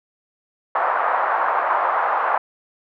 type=band-pass noise; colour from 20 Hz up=pink; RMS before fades=-20 dBFS; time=0.75-2.38 s; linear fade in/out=5 ms; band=750 to 1300 Hz; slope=24 dB/octave; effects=none